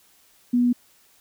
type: tone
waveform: sine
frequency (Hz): 243.9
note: B3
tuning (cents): -21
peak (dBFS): -16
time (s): 0.53-0.73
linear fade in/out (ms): 10
effects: white hiss -58 dBFS RMS until 1.2 s